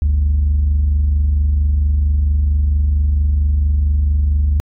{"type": "tone pair together", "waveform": "sine", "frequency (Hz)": [49, 73.42], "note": ["G1", "D2"], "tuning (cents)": [0, 0], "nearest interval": "perfect fifth", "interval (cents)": 700, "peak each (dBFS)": [-19, -10], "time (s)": [0.02, 4.6], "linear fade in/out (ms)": 0, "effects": ["tanh soft clip ceiling -9 dBFS"]}